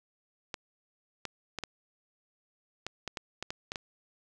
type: clicks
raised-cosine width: 0.2 ms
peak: -18 dBFS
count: 11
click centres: 0.542 / 1.253 / 1.587 / 1.637 / 2.866 / 3.077 / 3.172 / 3.426 / 3.505 / 3.719 / 3.758 s
effects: none